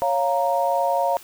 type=chord; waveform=sine; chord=Bb minor; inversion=first; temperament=equal; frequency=554.4 / 698.5 / 932.3 Hz; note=Db5 / F5 / Bb5; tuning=0 / 0 / 0 cents; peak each=-23 / -22 / -23 dBFS; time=0.02-1.17 s; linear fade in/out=0 ms; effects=white hiss -45 dBFS RMS until 1.23 s